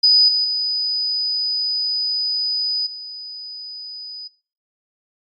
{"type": "tone with level steps", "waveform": "sine", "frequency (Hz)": 4978, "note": "D#8", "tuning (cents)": 0, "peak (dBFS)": [-9, -15, -18, -30], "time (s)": [0.03, 4.28], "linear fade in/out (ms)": 10, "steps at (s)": [0.28, 0.44, 2.86], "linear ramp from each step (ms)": 10, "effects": ["noise-tail reverb RT60 0.4 s tail -22 dB re dry", "Opus 48 kbps"]}